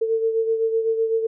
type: beating tone pair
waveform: sine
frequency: 448.7 / 456.6 Hz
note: A4 / A#4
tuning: +34 / -36 cents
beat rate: 7.9 Hz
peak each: -19 / -27 dBFS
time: 0.01-1.27 s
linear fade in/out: 10 ms
effects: none